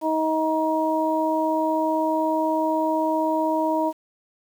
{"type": "harmonic tone", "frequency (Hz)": 315.9, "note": "D#4", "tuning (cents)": 26, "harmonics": [1, 2, 3], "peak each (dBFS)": [-24, -24, -24], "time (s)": [0.01, 3.93], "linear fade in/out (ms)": 50, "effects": ["8-bit"]}